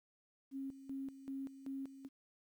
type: tone with tremolo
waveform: sine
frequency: 270.6 Hz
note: C#4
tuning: 42 cents flat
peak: -40 dBFS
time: 0.51-2.09 s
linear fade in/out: 50 ms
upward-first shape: square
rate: 2.6 Hz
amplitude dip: 75%
effects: 12-bit